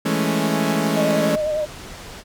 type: chord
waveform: sawtooth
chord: A major seventh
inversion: second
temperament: equal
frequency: 164.81 / 207.7 / 220 / 277.2 Hz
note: E3 / G#3 / A3 / C#4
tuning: 0 / 0 / 0 / 0 cents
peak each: -20 dBFS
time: 0.05-1.36 s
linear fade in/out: 10 ms
type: tone with vibrato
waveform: sine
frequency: 612 Hz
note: D#5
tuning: 29 cents flat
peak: -19 dBFS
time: 0.96-1.66 s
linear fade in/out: 20 ms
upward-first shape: sine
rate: 10 Hz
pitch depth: 37 cents each way
type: low-pass noise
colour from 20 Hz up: pink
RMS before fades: -37 dBFS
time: 1.32-2.24 s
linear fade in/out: 50 ms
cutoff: 8100 Hz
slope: 12 dB/octave
effects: none